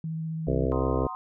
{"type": "tone with vibrato", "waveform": "sine", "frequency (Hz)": 160.5, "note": "E3", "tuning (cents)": -46, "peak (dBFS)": -29, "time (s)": [0.04, 0.66], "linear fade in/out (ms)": 2, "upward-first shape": "square", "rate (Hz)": 15, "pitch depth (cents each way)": 10}
{"type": "harmonic tone", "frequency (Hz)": 65.41, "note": "C2", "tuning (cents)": 0, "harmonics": [1, 2, 4, 5, 6, 7, 8, 9, 10], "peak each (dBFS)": [-29, -31, -31, -34, -32, -31, -33, -39, -37], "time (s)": [0.47, 1.07], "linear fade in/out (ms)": 5}
{"type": "chord", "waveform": "sine", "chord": "C half-diminished seventh", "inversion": "second", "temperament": "equal with one note detuned", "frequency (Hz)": [745.1, 932.3, 1046.5, 1244.5], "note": ["Gb5", "Bb5", "C6", "Eb6"], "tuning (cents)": [12, 0, 0, 0], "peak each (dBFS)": [-40, -41, -35, -41], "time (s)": [0.72, 1.15], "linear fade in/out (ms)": 0}
{"effects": []}